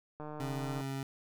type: click train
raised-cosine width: 1 ms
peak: -30 dBFS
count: 93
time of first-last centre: 0.2-0.809 s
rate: 151 Hz
type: tone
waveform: 25% pulse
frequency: 135.6 Hz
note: C#3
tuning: 38 cents flat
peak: -32 dBFS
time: 0.4-1.03 s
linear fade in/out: 2 ms
effects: none